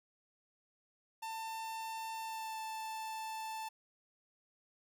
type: tone with pitch glide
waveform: 45% pulse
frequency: 894 to 881.7 Hz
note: A5 to A5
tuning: +27 to +3 cents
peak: -40 dBFS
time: 1.22-3.69 s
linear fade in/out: 10 ms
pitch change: -24 cents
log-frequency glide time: 2.2-2.59 s
effects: none